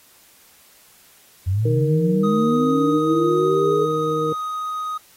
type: linear sweep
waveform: sine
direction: up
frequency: 87.31 to 430 Hz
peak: -17 dBFS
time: 1.46-3.86 s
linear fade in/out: 20 ms
type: harmonic tone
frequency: 156 Hz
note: D#3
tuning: 5 cents sharp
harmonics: 1 / 2 / 3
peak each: -27 / -27 / -21 dBFS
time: 1.65-4.33 s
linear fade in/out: 5 ms
type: tone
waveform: triangle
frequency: 1250 Hz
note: D#6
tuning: 8 cents sharp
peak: -22 dBFS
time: 2.23-4.98 s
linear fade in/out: 10 ms
effects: white hiss -52 dBFS RMS until 5.16 s + AAC 48 kbps